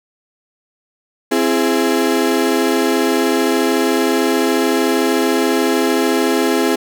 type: chord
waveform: 35% pulse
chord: C augmented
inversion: none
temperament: equal with one note detuned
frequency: 261.6 / 335.2 / 415.3 Hz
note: C4 / E4 / G#4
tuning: 0 / +29 / 0 cents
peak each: -16 dBFS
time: 1.31-6.76 s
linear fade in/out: 10 ms
effects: none